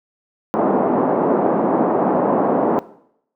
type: band-pass noise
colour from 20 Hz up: pink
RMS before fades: -17 dBFS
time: 0.54-2.79 s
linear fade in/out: 0 ms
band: 220 to 940 Hz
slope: 24 dB/octave
effects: noise-tail reverb RT60 0.7 s tail -18 dB re dry